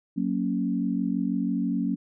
sine chord, F# major, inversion none, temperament equal with one note detuned, 185 / 231.6 / 277.2 Hz, F#3 / A#3 / C#4, 0 / -11 / 0 cents, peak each -28 dBFS, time 0.16-1.96 s, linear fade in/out 20 ms, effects none

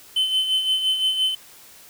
triangle tone with tremolo, 3056 Hz, G7, 45 cents flat, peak -15 dBFS, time 0.16-1.35 s, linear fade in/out 5 ms, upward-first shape sine, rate 5.8 Hz, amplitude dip 55%, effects white hiss -47 dBFS RMS until 1.89 s

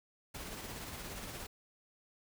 pink noise with tremolo, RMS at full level -43 dBFS, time 0.34-1.47 s, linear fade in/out 10 ms, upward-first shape triangle, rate 17 Hz, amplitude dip 40%, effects none

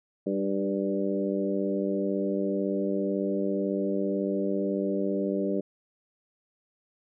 harmonic tone with a mistuned harmonic, 98 Hz, G2, in tune, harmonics 2 / 3 / 4 / 5 / 6, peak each -30 / -31 / -31 / -34 / -34 dBFS, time 0.26-5.61 s, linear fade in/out 10 ms, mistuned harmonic 3, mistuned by +22 cents, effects none

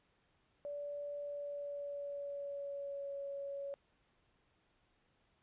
sine tone with pitch glide, 578 to 559.3 Hz, D5 to C#5, -28 to +15 cents, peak -40 dBFS, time 0.65-3.74 s, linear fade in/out 0 ms, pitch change -57 cents, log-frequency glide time 1.21-3.15 s, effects pink hiss -75 dBFS RMS until 5.42 s + resampled to 8000 Hz

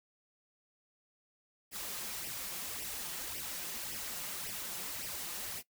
white noise with flanger, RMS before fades -41 dBFS, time 1.71-5.63 s, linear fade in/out 50 ms, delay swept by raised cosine 0.36 to 5.86 ms, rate 1.8 Hz, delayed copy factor +0.65, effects noise-tail reverb RT60 0.1 s tail -19 dB re dry

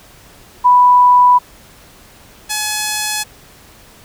sine / 5% pulse tone pair in turn, 987.8 / 849.3 Hz, B5 / G#5, 0 / +39 cents, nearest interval minor third, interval 261 cents, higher first, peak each -5 dBFS, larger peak neither, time 0.64-1.39 / 2.49-3.24 s, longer neither, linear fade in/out 20 ms, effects pink hiss -43 dBFS RMS until 4.04 s

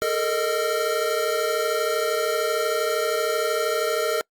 square tone cluster, 427.4 / 460.3 / 620 / 1362 Hz, G#4 / A#4 / D#5 / F6, +50 / -22 / -6 / -44 cents, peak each -29 / -26 / -27 / -30 dBFS, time 0.02-4.21 s, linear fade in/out 0 ms, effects noise-tail reverb RT60 0.1 s tail -26 dB re dry + Opus 48 kbps

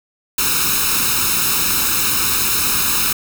white noise with comb filter, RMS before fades -17 dBFS, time 0.38-3.13 s, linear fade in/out 5 ms, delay 0.76 ms, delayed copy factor +0.8, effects none

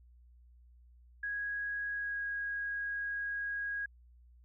sine tone with pitch glide, 1655 to 1644.5 Hz, G#6 to G#6, -6 to -18 cents, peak -34 dBFS, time 1.23-3.86 s, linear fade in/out 5 ms, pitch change -12 cents, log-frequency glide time 1.93-2.21 s, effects added 60 Hz sine -57 dBFS peak until 4.44 s

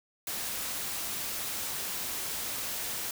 white noise, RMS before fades -35 dBFS, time 0.27-3.11 s, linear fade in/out 2 ms, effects none

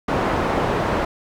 white low-pass noise, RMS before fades -21 dBFS, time 0.08-1.05 s, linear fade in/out 5 ms, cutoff 900 Hz, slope 12 dB/octave, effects none

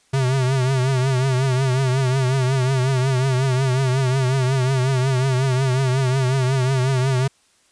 square tone with vibrato, 130.81 Hz, C3, in tune, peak -17 dBFS, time 0.13-7.28 s, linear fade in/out 10 ms, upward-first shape triangle, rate 5.5 Hz, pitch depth 92 cents each way, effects white hiss -59 dBFS RMS until 7.71 s + resampled to 22050 Hz

